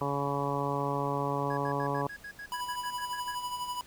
harmonic tone, 141.1 Hz, C#3, 31 cents sharp, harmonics 1 / 2 / 3 / 4 / 5 / 6 / 7 / 8, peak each -35 / -37 / -36 / -37 / -40 / -38 / -35 / -38 dBFS, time 0.01-2.07 s, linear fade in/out 2 ms
triangle tone bursts, 1661.2 Hz, G#6, in tune, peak -38 dBFS, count 13, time 1.5-3.349 s, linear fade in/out 5 ms, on 73 ms, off 75 ms
square tone with tremolo, 986 Hz, B5, 3 cents flat, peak -32 dBFS, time 2.52-3.81 s, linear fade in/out 0 ms, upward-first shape sine, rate 12 Hz, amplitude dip 55%
effects pink hiss -55 dBFS RMS until 3.86 s

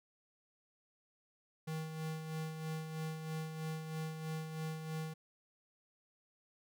square tone with tremolo, 158.3 Hz, D#3, 30 cents sharp, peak -38 dBFS, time 1.67-5.14 s, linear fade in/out 10 ms, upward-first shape sine, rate 3.1 Hz, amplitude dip 50%, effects none

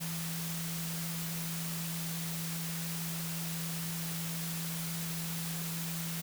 sine tone in noise, 166.1 Hz, E3, 13 cents sharp, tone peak -37 dBFS, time 0-6.22 s, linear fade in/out 20 ms, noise white, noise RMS -40 dBFS, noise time 0-6.22 s, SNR 0 dB, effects none

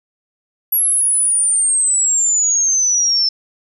sine exponential sweep, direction down, 11490 to 5290 Hz, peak -12 dBFS, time 0.72-3.29 s, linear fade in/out 5 ms, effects none

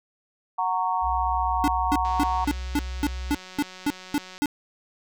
sine chord, F# major, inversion none, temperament just, 740 / 925 / 1110 Hz, F#5 / A#5 / C#6, 0 / -14 / +2 cents, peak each -27 / -25 / -28 dBFS, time 0.58-2.45 s, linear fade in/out 10 ms
sine tone with pitch glide, 61.4 to 63.13 Hz, B1 to B1, -9 to +39 cents, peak -29 dBFS, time 1.01-3.37 s, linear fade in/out 50 ms, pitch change +48 cents, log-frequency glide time 1.75-2.43 s
square tone bursts, 291.1 Hz, D4, 15 cents flat, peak -21 dBFS, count 11, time 1.64-4.458 s, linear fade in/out 0 ms, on 38 ms, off 240 ms
click train, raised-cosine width 0.2 ms, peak -25 dBFS, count 432, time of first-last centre 2.05-4.38 s, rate 185 Hz
effects none

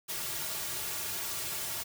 white noise with comb filter, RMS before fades -36 dBFS, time 0.08-1.84 s, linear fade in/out 20 ms, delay 3.9 ms, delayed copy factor -0.9, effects none

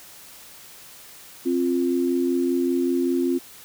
sine tone pair together, 264 / 349.2 Hz, C4 / F4, +16 / 0 cents, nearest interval perfect fourth, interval 484 cents, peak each -22 / -22 dBFS, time 1.45-3.39 s, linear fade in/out 20 ms, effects white hiss -45 dBFS RMS until 3.64 s

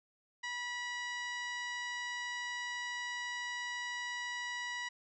harmonic tone with a mistuned harmonic, 974 Hz, B5, 24 cents flat, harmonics 1 / 2 / 3 / 4 / 5 / 6 / 7 / 8, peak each -45 / -39 / -48 / -49 / -54 / -52 / -59 / -61 dBFS, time 0.43-4.89 s, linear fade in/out 10 ms, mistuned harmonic 6, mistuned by -37 cents, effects none

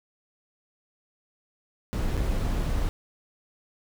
brown noise with dropouts, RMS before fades -26 dBFS, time 1.93-2.89 s, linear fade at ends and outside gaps 0 ms, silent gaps 2.168-2.176 s, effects none

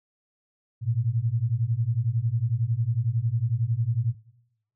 sine beating tone pair, 110 / 121 Hz, A2 / B2, 0 / -35 cents, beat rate 11 Hz, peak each -25 dBFS, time 0.81-4.15 s, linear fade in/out 50 ms, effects noise-tail reverb RT60 0.9 s tail -20 dB re dry

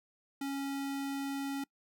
square tone, 276.5 Hz, C#4, 4 cents flat, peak -35 dBFS, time 0.41-1.64 s, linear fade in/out 5 ms, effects noise-tail reverb RT60 0.1 s tail -24 dB re dry

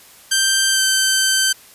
10% pulse tone with pitch glide, 1568 to 1548.2 Hz, G6 to G6, 0 to -22 cents, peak -5 dBFS, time 0.31-1.53 s, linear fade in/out 10 ms, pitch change -22 cents, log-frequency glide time 0.71-0.81 s, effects white hiss -45 dBFS RMS until 1.74 s + resampled to 32000 Hz

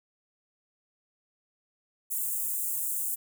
white high-pass noise, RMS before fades -31 dBFS, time 2.1-3.16 s, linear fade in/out 20 ms, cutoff 7500 Hz, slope 48 dB/octave, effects none

